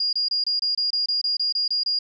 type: tone bursts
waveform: sine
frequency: 4842 Hz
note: D#8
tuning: 48 cents flat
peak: -20 dBFS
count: 13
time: 0-1.99 s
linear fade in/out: 5 ms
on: 130 ms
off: 25 ms
effects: none